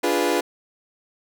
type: chord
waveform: 30% pulse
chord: D diminished seventh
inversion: none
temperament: equal with one note detuned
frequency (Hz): 293.7 / 349.2 / 415.3 / 492.5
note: D4 / F4 / Ab4 / Cb5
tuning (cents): 0 / 0 / 0 / -5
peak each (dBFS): -23 / -21 / -23 / -22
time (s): 0.03-0.41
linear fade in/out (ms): 10
effects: none